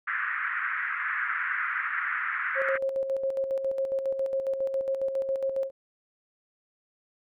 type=band-pass noise; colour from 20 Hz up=pink; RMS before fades=-30 dBFS; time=0.07-2.78 s; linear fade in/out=10 ms; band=1300 to 2000 Hz; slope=48 dB/octave
type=tone with tremolo; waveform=sine; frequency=538 Hz; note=C5; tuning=48 cents sharp; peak=-24 dBFS; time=2.55-5.71 s; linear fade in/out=50 ms; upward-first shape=square; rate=7.3 Hz; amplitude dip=50%
effects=none